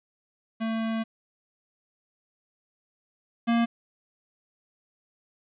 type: tone pair in turn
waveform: square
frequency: 224.2 / 233.2 Hz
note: A3 / A#3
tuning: +33 / +1 cents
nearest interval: minor second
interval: 68 cents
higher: second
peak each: -27 / -21 dBFS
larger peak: second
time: 0.6-1.04 / 3.47-3.66 s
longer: first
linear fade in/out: 20 ms
effects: resampled to 8000 Hz + 9-bit